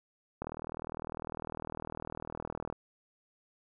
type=click train; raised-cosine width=1 ms; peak=-24 dBFS; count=93; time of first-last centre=0.42-2.726 s; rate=39.9 Hz; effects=none